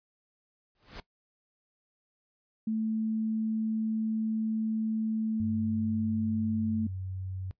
pink noise with exponential growth, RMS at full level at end -38 dBFS, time 0.75-1 s, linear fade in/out 2 ms, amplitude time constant 53 ms
sine tone, 220 Hz, A3, in tune, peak -27 dBFS, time 2.67-6.87 s, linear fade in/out 5 ms
sine tone with pitch glide, 98 to 93.95 Hz, G2 to F#2, 0 to +27 cents, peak -34 dBFS, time 5.4-7.51 s, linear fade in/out 0 ms, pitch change -73 cents, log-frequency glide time 6.52-6.93 s
effects noise-tail reverb RT60 0.1 s tail -18 dB re dry + resampled to 11025 Hz

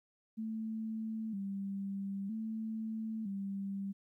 sine tone with vibrato, 208.5 Hz, G#3, 7 cents sharp, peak -36 dBFS, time 0.37-3.93 s, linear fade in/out 20 ms, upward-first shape square, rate 0.52 Hz, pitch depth 99 cents each way, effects 13-bit

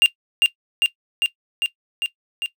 triangle tone with echo, 2794 Hz, F7, in tune, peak -7 dBFS, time 0.02-0.06 s, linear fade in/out 0 ms, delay 400 ms, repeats 6, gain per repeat -2 dB, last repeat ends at 2.46 s, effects noise-tail reverb RT60 0.1 s tail -18 dB re dry

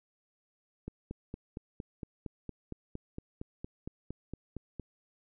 click train, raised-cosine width 3 ms, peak -26 dBFS, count 18, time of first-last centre 0.88-4.797 s, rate 4.34 Hz, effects none

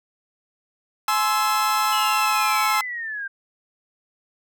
40% pulse chord, Ab augmented, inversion none, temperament equal with one note detuned, 846.6 / 1046.5 / 1318.5 Hz, Ab5 / C6 / E6, +33 / 0 / 0 cents, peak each -23 / -24 / -21 dBFS, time 1.08-2.81 s, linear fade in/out 2 ms
sine linear sweep, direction down, 2960 to 1568 Hz, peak -27 dBFS, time 1.92-3.28 s, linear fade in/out 10 ms
effects none

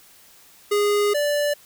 square tone pair in turn, 412.1 / 584.8 Hz, G#4 / D5, -13 / -7 cents, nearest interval tritone, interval 606 cents, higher second, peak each -18 / -20 dBFS, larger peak first, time 0.71-1.14 / 1.14-1.54 s, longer first, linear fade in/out 10 ms, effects white hiss -51 dBFS RMS until 1.65 s

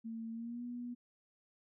sine tone with pitch glide, 226.4 to 242.6 Hz, A3 to B3, +50 to -31 cents, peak -40 dBFS, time 0.04-0.95 s, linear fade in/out 20 ms, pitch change +119 cents, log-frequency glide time 0.32-0.63 s, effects none

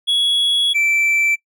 triangle tone pair in turn, 3355 / 2332 Hz, G#7 / D7, +17 / -13 cents, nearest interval tritone, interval 630 cents, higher first, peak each -12 dBFS, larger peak neither, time 0.07-0.74 / 0.74-1.36 s, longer first, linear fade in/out 20 ms, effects noise-tail reverb RT60 0.1 s tail -24 dB re dry

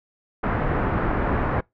pink low-pass noise, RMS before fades -23 dBFS, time 0.43-1.61 s, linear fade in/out 10 ms, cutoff 1700 Hz, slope 24 dB/octave, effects noise-tail reverb RT60 0.2 s tail -26 dB re dry

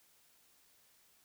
silence, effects white hiss -68 dBFS RMS until 1.24 s

